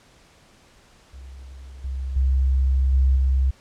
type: tone with level steps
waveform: sine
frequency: 66 Hz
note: C2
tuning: 16 cents sharp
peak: -37 / -25 / -16 / -14 / -16 dBFS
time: 1.13-3.51 s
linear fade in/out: 10 ms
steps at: 1.84 / 2.16 / 2.93 / 3.16 s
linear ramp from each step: 5 ms
effects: pink hiss -54 dBFS RMS until 3.6 s + low-pass 8000 Hz 12 dB/octave